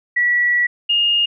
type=tone pair in turn; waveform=sine; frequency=1941 / 2840 Hz; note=B6 / F7; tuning=-31 / +28 cents; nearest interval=perfect fifth; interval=659 cents; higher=second; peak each=-13 dBFS; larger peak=neither; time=0.16-0.67 / 0.89-1.26 s; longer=first; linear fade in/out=10 ms; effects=none